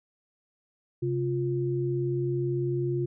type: tone pair together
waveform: sine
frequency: 133.27 / 351.3 Hz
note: C3 / F4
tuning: +32 / +10 cents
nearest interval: octave + perfect fourth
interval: 1678 cents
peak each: -28 dBFS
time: 1.02-3.06 s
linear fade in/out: 10 ms
effects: none